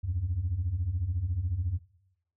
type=beating tone pair; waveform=sine; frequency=78.7 / 92.7 Hz; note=D#2 / F#2; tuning=+20 / +4 cents; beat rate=14 Hz; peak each=-32 / -28 dBFS; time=0.03-1.79 s; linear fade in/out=20 ms; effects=noise-tail reverb RT60 0.8 s tail -19 dB re dry + tanh soft clip ceiling -22 dBFS